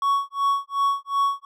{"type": "tone with tremolo", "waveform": "triangle", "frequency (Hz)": 1115, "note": "C#6", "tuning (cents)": 10, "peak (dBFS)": -15, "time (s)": [0.02, 1.45], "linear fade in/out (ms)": 2, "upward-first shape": "sine", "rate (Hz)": 2.7, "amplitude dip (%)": 100, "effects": []}